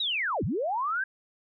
sine linear two-way sweep, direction down then up, 3942 to 73.42 to 1621 Hz, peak -26 dBFS, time 0-1.04 s, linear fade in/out 5 ms, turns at 0.44 s, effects none

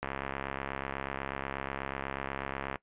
click train, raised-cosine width 0.5 ms, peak -19 dBFS, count 187, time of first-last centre 0.03-2.757 s, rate 68.2 Hz, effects noise-tail reverb RT60 0.1 s tail -20 dB re dry + resampled to 8000 Hz

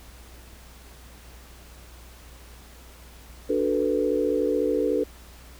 sine chord, B minor seventh, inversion first, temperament equal, 293.7 / 370 / 440 / 493.9 Hz, D4 / F#4 / A4 / B4, 0 / 0 / 0 / 0 cents, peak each -27 / -29 / -25 / -26 dBFS, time 3.49-5.04 s, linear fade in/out 10 ms, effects added 60 Hz sine -46 dBFS peak until 5.59 s + pink hiss -50 dBFS RMS until 5.59 s

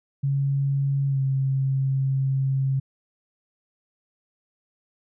sine tone with pitch glide, 138.59 to 134.64 Hz, C#3 to C3, 0 to +50 cents, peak -20 dBFS, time 0.23-2.8 s, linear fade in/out 10 ms, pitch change -50 cents, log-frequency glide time 1.08-1.2 s, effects none

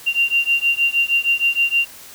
sine beating tone pair, 2770 / 2776.4 Hz, F7 / F7, -15 / -11 cents, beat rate 6.4 Hz, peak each -18 dBFS, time 0.06-1.86 s, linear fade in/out 20 ms, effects white hiss -40 dBFS RMS until 2.14 s

